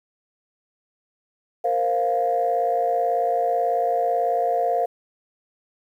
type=chord; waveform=sine; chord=Bb suspended second; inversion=none; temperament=just; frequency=466.2 / 524.4 / 699.2 Hz; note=Bb4 / C5 / F5; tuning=0 / +4 / +2 cents; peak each=-25 / -25 / -20 dBFS; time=1.64-4.86 s; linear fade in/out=10 ms; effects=tanh soft clip ceiling -11 dBFS + 9-bit